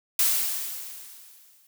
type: noise with exponential decay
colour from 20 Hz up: blue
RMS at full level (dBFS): -20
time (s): 0.19-1.67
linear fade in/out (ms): 2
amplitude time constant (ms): 320
effects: none